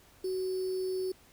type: tone with sample-and-hold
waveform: sine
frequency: 373.9 Hz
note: F#4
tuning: 18 cents sharp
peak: -30 dBFS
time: 0.24-1.12 s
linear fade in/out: 5 ms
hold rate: 4900 Hz
effects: pink hiss -60 dBFS RMS until 1.32 s